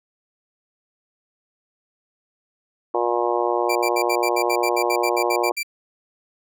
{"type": "harmonic tone", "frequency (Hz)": 119.4, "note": "A#2", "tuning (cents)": 42, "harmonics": [3, 4, 5, 6, 7, 8, 9], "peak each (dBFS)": [-24, -25, -26, -27, -27, -28, -29], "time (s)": [2.94, 5.52], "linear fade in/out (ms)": 5}
{"type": "tone bursts", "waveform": "sawtooth", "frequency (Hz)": 2349, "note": "D7", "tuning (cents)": 0, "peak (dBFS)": -20, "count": 15, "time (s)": [3.69, 5.632], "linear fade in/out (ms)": 10, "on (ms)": 66, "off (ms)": 68}
{"effects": []}